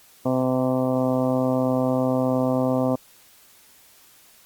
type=harmonic tone; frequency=128.8 Hz; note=C3; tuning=27 cents flat; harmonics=1 / 2 / 3 / 4 / 5 / 6 / 7 / 8 / 9; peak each=-28 / -22 / -35 / -25 / -27 / -34 / -36 / -36 / -38 dBFS; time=0.25-2.96 s; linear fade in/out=10 ms; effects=white hiss -53 dBFS RMS until 4.45 s + Opus 48 kbps